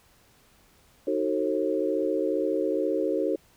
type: chord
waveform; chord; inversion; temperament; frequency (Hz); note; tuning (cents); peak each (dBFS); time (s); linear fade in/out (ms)
sine; D# diminished seventh; none; just; 311.1 / 373.4 / 448 / 537.6; D#4 / F#4 / A4 / C5; 0 / +16 / +31 / +47; -29; 1.07-3.36; 5
effects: pink hiss -60 dBFS RMS until 3.56 s